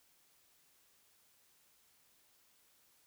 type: silence
effects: white hiss -70 dBFS RMS until 3.06 s